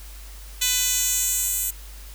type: tone with high-pass filter sweep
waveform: 10% pulse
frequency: 499.5 Hz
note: B4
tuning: 20 cents sharp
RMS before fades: -23 dBFS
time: 0.61-1.71 s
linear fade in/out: 10 ms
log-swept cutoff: 4400 to 9800 Hz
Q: 1.5
effects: added 50 Hz sine -38 dBFS peak until 2.14 s + white hiss -46 dBFS RMS until 2.14 s